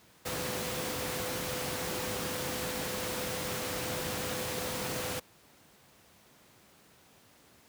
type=tone in noise; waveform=sine; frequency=504 Hz; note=B4; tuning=35 cents sharp; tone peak=-40 dBFS; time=0.25-5.2 s; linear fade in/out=10 ms; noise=pink; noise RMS=-35 dBFS; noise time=0.25-5.2 s; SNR=-8 dB; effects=pink hiss -60 dBFS RMS until 7.68 s + high-pass 100 Hz 12 dB/octave